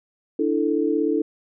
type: chord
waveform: sine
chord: D suspended second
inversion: none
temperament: just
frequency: 293.7 / 330.4 / 440.5 Hz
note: D4 / E4 / A4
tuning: 0 / +4 / +2 cents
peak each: -23 dBFS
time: 0.39-1.22 s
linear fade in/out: 5 ms
effects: none